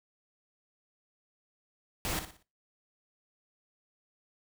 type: noise with echo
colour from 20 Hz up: pink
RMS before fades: -33 dBFS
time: 2.05-2.19 s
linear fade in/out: 0 ms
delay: 59 ms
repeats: 4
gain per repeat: -9 dB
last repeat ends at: 2.426 s
effects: noise-tail reverb RT60 0.3 s tail -19 dB re dry